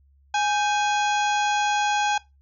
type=harmonic tone with a mistuned harmonic; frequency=830.6 Hz; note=G#5; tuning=in tune; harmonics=1 / 2 / 3 / 4 / 5 / 6 / 7 / 8; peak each=-21 / -28 / -31 / -32 / -38 / -40 / -40 / -37 dBFS; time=0.34-2.18 s; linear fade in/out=5 ms; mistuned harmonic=2; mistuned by=-110 cents; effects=noise-tail reverb RT60 0.2 s tail -19 dB re dry + added 69 Hz sine -55 dBFS peak until 2.41 s

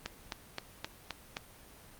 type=click train; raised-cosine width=0.2 ms; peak=-18 dBFS; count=6; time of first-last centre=0.06-1.369 s; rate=3.82 Hz; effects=pink hiss -55 dBFS RMS until 1.99 s + Opus 24 kbps

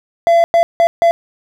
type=tone bursts at uneven times; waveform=triangle; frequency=677 Hz; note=E5; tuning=46 cents sharp; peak=-5 dBFS; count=4; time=0.27-0.44 / 0.54-0.63 / 0.8-0.87 / 1.02-1.11 s; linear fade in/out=0 ms; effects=none

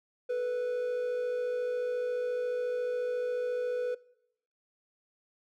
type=tone pair together; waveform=triangle; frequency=439.7 / 493.9 Hz; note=A4 / B4; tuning=-1 / 0 cents; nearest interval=major second; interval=201 cents; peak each=-38 / -27 dBFS; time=0.29-3.95 s; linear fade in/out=10 ms; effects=noise-tail reverb RT60 0.8 s tail -22 dB re dry

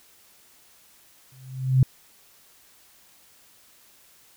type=tone with exponential growth; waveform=sine; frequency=130.6 Hz; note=C3; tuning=3 cents flat; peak=-11 dBFS; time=1.32-1.83 s; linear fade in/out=2 ms; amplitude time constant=110 ms; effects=white hiss -56 dBFS RMS until 4.36 s

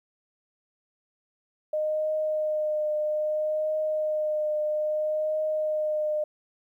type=tone with vibrato; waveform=sine; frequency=613 Hz; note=D#5; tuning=26 cents flat; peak=-24 dBFS; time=1.73-6.24 s; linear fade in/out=5 ms; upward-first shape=triangle; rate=0.61 Hz; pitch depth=21 cents each way; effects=11-bit

